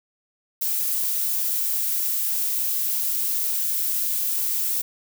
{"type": "noise", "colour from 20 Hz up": "violet", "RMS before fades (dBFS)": -24, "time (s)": [0.61, 4.82], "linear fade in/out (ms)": 10, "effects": []}